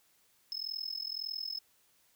triangle tone with amplitude modulation, 5190 Hz, E8, 28 cents flat, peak -31 dBFS, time 0.52-1.59 s, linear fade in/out 0 ms, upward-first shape sine, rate 41.8 Hz, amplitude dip 95%, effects white hiss -69 dBFS RMS until 2.15 s

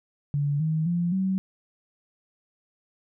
sine tone with pitch steps, 143.9 / 157.83 / 173.12 / 189.88 Hz, D3 / D#3 / F3 / F#3, -35 / +25 / -15 / +45 cents, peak -22 dBFS, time 0.34-1.38 s, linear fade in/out 0 ms, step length 260 ms, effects none

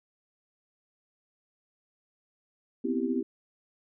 sine chord, C major seventh, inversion third, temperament equal, 246.9 / 261.6 / 329.6 / 392 Hz, B3 / C4 / E4 / G4, 0 / 0 / 0 / 0 cents, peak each -31 / -31 / -33 / -33 dBFS, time 2.84-3.23 s, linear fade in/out 10 ms, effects none

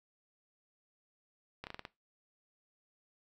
slowing click train, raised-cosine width 0.3 ms, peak -26 dBFS, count 6, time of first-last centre 1.64-1.852 s, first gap 29 ms, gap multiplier 1.19, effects noise-tail reverb RT60 0.2 s tail -18 dB re dry

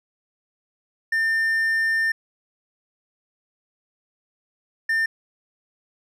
triangle tone bursts at uneven times, 1800 Hz, A6, 39 cents sharp, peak -17 dBFS, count 2, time 1.12-2.12 / 4.89-5.06 s, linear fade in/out 5 ms, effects none

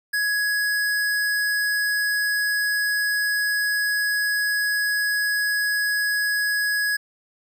square tone, 1672 Hz, G#6, 11 cents sharp, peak -21 dBFS, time 0.13-6.97 s, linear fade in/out 10 ms, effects none

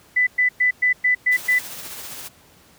sine tone bursts, 1995 Hz, B6, 17 cents sharp, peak -14 dBFS, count 7, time 0.16-1.59 s, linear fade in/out 10 ms, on 110 ms, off 110 ms
white noise with tremolo, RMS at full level -33 dBFS, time 1.31-2.29 s, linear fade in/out 20 ms, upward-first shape triangle, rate 15 Hz, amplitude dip 40%
effects pink hiss -52 dBFS RMS until 2.78 s + high-pass 60 Hz 12 dB/octave

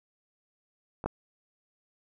clicks, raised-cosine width 1 ms, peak -23 / -14 dBFS, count 2, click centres 1.041 / 1.06 s, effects none

